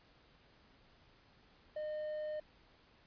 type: tone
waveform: triangle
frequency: 610 Hz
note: D#5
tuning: 34 cents flat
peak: -36 dBFS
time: 1.76-2.4 s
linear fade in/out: 5 ms
effects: pink hiss -66 dBFS RMS until 3.06 s + resampled to 11025 Hz